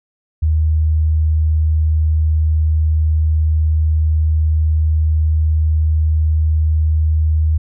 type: tone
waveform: sine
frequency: 78.1 Hz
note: D#2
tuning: 7 cents sharp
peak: -11 dBFS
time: 0.42-7.58 s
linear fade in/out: 10 ms
effects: none